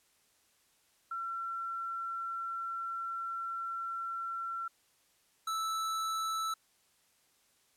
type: tone pair in turn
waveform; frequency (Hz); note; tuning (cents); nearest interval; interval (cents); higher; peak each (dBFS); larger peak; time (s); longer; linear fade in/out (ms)
sine / square; 1355 / 1314.9; E6 / E6; +47 / -5; minor second; 52; first; -35 / -33; second; 1.11-4.68 / 5.47-6.54; first; 5
effects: white hiss -70 dBFS RMS until 7.76 s + low-pass 12000 Hz 12 dB/octave